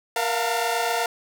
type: tone cluster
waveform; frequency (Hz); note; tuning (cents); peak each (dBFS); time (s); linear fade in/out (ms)
sawtooth; 469.1 / 686 / 714 / 902; A#4 / F5 / F5 / A5; +11 / -31 / +38 / +43; -24; 0.16-1.06; 2
effects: none